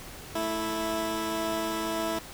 15% pulse tone pair together, 220 / 329.1 Hz, A3 / E4, 0 / -3 cents, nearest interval perfect fifth, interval 697 cents, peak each -29 / -23 dBFS, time 0.35-2.19 s, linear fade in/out 5 ms, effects pink hiss -44 dBFS RMS until 2.33 s

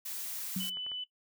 blue noise, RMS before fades -39 dBFS, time 0.05-0.7 s, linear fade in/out 10 ms
sine tone with exponential decay, 186.5 Hz, F#3, 14 cents sharp, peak -29 dBFS, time 0.56-0.79 s, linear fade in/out 5 ms, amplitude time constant 50 ms
sine tone, 2998 Hz, F#7, 22 cents sharp, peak -35 dBFS, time 0.6-1.04 s, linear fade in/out 5 ms
clicks, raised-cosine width 0.5 ms, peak -36 dBFS, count 3, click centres 0.771 / 0.865 / 0.917 s
effects noise-tail reverb RT60 0.1 s tail -17 dB re dry

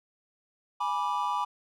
triangle chord, G# diminished, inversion none, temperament equal with one note detuned, 830.6 / 980.9 / 1174.7 Hz, G#5 / B5 / D6, 0 / -12 / 0 cents, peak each -31 / -28 / -30 dBFS, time 0.8-1.45 s, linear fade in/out 10 ms, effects none

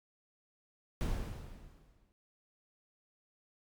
brown noise with exponential decay, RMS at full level -31 dBFS, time 1.01-2.12 s, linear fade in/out 0 ms, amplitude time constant 240 ms, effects MP3 96 kbps

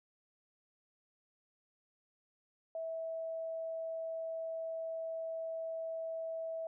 sine tone, 652 Hz, E5, 19 cents flat, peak -37 dBFS, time 2.75-6.67 s, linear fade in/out 2 ms, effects none

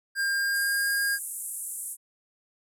square tone with pitch glide, 1604 to 1621.7 Hz, G6 to G#6, +39 to -42 cents, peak -25 dBFS, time 0.15-1.19 s, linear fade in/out 50 ms, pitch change +19 cents, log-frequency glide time 0.33-0.88 s
pink band-pass noise, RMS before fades -36 dBFS, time 0.52-1.97 s, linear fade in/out 50 ms, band 8300 to 12000 Hz, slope 48 dB/octave
effects none

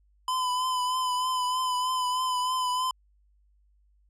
square tone with vibrato, 1011 Hz, B5, 40 cents sharp, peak -26 dBFS, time 0.28-2.91 s, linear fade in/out 2 ms, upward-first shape triangle, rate 3.2 Hz, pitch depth 34 cents each way, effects added 50 Hz sine -61 dBFS peak until 4.09 s + low-pass 11000 Hz 12 dB/octave

